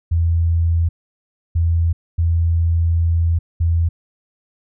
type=tone bursts at uneven times; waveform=sine; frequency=83.6 Hz; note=E2; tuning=25 cents sharp; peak=-13 dBFS; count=4; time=0.11-0.89 / 1.55-1.93 / 2.18-3.39 / 3.6-3.89 s; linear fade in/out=10 ms; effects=none